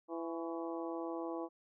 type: harmonic tone with a mistuned harmonic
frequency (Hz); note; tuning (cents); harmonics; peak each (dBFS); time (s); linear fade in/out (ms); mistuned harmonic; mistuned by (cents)
166.7; E3; +20; 2 / 3 / 4 / 5 / 6 / 7; -40 / -44 / -46 / -48 / -50 / -51; 0.08-1.49; 50; 7; -64
effects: none